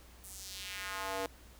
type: tone with high-pass filter sweep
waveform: square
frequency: 96.3 Hz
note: G2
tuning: 30 cents flat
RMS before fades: -41 dBFS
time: 0.24-1.26 s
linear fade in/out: 0 ms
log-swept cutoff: 10000 to 470 Hz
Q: 1.5
effects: added 60 Hz sine -56 dBFS peak until 1.59 s + pink hiss -59 dBFS RMS until 1.59 s